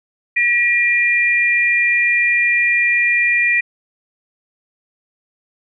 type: tone pair together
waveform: sine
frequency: 1926.8 / 2399 Hz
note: B6 / D7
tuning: -43 / +36 cents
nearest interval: major third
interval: 379 cents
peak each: -15 dBFS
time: 0.36-3.61 s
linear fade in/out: 10 ms
effects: none